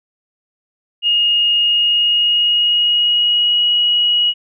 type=tone with pitch glide; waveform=sine; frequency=2856 to 2906 Hz; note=F7 to F#7; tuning=+38 to -32 cents; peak=-11 dBFS; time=1.02-4.34 s; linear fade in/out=50 ms; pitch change=+30 cents; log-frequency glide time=1.57-3.64 s; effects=none